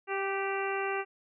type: harmonic tone with a mistuned harmonic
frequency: 392 Hz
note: G4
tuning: in tune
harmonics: 1 / 2 / 3 / 4 / 5 / 6 / 7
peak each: -33 / -36 / -38 / -39 / -40 / -41 / -41 dBFS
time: 0.07-1.05 s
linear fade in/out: 50 ms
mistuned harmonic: 4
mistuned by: -22 cents
effects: none